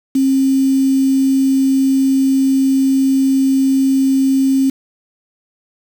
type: tone with quantisation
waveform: sine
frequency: 268.4 Hz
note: C4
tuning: 44 cents sharp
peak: -10 dBFS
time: 0.15-4.7 s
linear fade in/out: 5 ms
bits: 5
effects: none

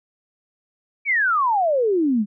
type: exponential sweep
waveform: sine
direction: down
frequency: 2349 to 196 Hz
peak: -16 dBFS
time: 1.05-2.26 s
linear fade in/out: 50 ms
effects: none

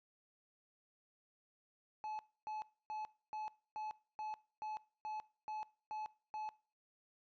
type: tone bursts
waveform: triangle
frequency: 859 Hz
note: A5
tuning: 42 cents flat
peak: -39 dBFS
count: 11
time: 2.04-6.49 s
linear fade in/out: 0 ms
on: 150 ms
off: 280 ms
effects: noise-tail reverb RT60 0.4 s tail -22 dB re dry + resampled to 16000 Hz

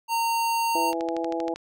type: tone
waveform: square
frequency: 920 Hz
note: A#5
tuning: 23 cents flat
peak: -23 dBFS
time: 0.08-0.94 s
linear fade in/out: 50 ms
type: harmonic tone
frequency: 166.1 Hz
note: E3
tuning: 13 cents sharp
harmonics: 2 / 3 / 4 / 5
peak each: -29 / -31 / -32 / -33 dBFS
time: 0.75-1.54 s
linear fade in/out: 2 ms
type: click train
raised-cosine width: 0.2 ms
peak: -20 dBFS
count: 9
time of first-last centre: 0.93-1.56 s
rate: 12.7 Hz
effects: none

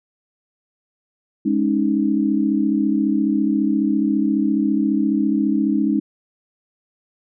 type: chord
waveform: sine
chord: Ab suspended fourth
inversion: none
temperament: just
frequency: 207.7 / 276.9 / 311.5 Hz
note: Ab3 / Db4 / Eb4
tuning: 0 / -2 / +2 cents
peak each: -20 dBFS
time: 1.45-6 s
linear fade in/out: 10 ms
effects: none

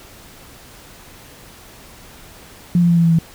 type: tone with pitch steps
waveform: sine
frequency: 174.61 / 172.5 / 170.42 / 168.37 / 166.34 / 164.33 Hz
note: F3 / F3 / F3 / E3 / E3 / E3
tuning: 0 / -21 / -42 / +37 / +16 / -5 cents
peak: -10 dBFS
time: 2.75-3.188 s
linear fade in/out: 2 ms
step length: 73 ms
effects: pink hiss -42 dBFS RMS until 3.34 s

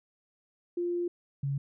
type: tone pair in turn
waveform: sine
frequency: 349.2 / 139.14 Hz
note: F4 / C#3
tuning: 0 / +7 cents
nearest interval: octave + major third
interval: 1593 cents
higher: first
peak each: -28 dBFS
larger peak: neither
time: 0.77-1.08 / 1.43-1.58 s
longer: first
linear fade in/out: 5 ms
effects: none

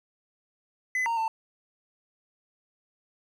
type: tone with pitch steps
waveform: triangle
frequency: 2017 / 924 / 894 Hz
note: B6 / A#5 / A5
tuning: +36 / -16 / +27 cents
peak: -23 dBFS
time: 0.95-1.28 s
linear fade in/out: 2 ms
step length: 110 ms
effects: none

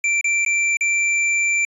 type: tone with dropouts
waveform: square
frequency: 2349 Hz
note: D7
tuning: in tune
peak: -17 dBFS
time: 0.04-1.65 s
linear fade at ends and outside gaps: 2 ms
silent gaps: 0.211-0.243 / 0.449-0.462 / 0.77-0.809 s
effects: resampled to 24000 Hz

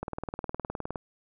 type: click train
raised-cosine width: 1 ms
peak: -19 dBFS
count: 19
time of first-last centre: 0.03-0.958 s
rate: 19.4 Hz
effects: none

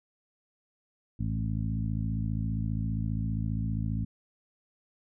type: harmonic tone with a mistuned harmonic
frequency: 55 Hz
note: A1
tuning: in tune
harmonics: 1 / 2 / 3 / 4 / 5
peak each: -34 / -31 / -35 / -36 / -42 dBFS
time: 1.19-4.05 s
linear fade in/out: 10 ms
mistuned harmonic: 1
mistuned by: +81 cents
effects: none

